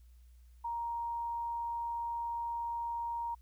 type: tone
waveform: sine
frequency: 937 Hz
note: A#5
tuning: 9 cents sharp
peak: -34 dBFS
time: 0.64-3.35 s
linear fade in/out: 10 ms
effects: added 60 Hz sine -55 dBFS peak until 3.41 s + white hiss -75 dBFS RMS until 3.41 s